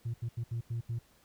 sine tone bursts at uneven times, 116.54 Hz, A#2, in tune, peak -30 dBFS, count 6, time 0.05-0.14 / 0.22-0.29 / 0.37-0.44 / 0.51-0.61 / 0.7-0.81 / 0.89-0.99 s, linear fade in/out 10 ms, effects tanh soft clip ceiling -30 dBFS + pink hiss -65 dBFS RMS until 1.24 s

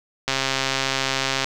click train, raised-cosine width 0.2 ms, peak -4 dBFS, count 157, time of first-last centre 0.28-1.444 s, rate 134 Hz, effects none

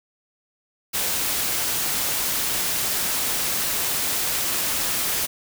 white noise, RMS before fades -24 dBFS, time 0.93-5.27 s, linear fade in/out 20 ms, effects none

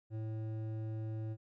sine tone with hard clipping, 110 Hz, A2, in tune, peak -39 dBFS, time 0.1-1.37 s, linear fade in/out 50 ms, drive 10 dB, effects none

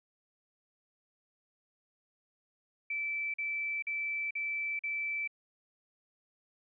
sine tone bursts, 2322 Hz, D7, 20 cents flat, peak -32 dBFS, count 5, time 2.9-5.276 s, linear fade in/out 5 ms, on 440 ms, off 44 ms, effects none

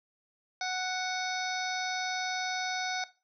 harmonic tone, 740 Hz, F#5, in tune, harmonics 1 / 2 / 3 / 5 / 6 / 7 / 8, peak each -34 / -37 / -39 / -41 / -42 / -42 / -43 dBFS, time 0.61-3.04 s, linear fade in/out 2 ms, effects noise-tail reverb RT60 0.3 s tail -17 dB re dry

